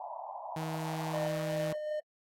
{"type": "band-pass noise", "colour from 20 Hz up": "white", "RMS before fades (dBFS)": -42, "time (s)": [0, 1.27], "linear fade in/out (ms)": 2, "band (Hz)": [610, 1000], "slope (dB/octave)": 96}
{"type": "tone", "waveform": "sawtooth", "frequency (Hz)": 159.3, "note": "D#3", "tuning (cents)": 41, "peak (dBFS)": -31, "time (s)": [0.56, 1.73], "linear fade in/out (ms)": 5}
{"type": "tone with tremolo", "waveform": "triangle", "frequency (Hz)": 607, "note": "D#5", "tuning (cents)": -43, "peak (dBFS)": -29, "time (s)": [1.13, 2], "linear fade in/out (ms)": 10, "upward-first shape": "triangle", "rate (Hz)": 2.6, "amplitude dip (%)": 45}
{"effects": ["AAC 48 kbps"]}